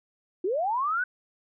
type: linear sweep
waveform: sine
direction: up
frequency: 335.9 to 1524 Hz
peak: -24 dBFS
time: 0.44-1.04 s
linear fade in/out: 5 ms
effects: none